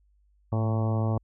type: harmonic tone with a mistuned harmonic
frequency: 111.7 Hz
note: A2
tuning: 27 cents sharp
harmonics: 1 / 2 / 3 / 4 / 5 / 6 / 7 / 8 / 9 / 10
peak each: -24 / -32 / -37 / -39 / -37 / -39 / -41 / -42 / -46 / -43 dBFS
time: 0.52-1.18 s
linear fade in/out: 5 ms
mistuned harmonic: 1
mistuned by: -60 cents
effects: added 50 Hz sine -61 dBFS peak until 1.23 s